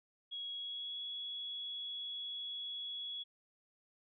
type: tone with pitch glide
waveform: sine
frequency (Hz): 3322 to 3363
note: G#7 to G#7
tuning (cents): 0 to +21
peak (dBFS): -40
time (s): 0.31-3.24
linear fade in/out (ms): 20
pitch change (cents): +21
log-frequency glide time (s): 0.53-1.01
effects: none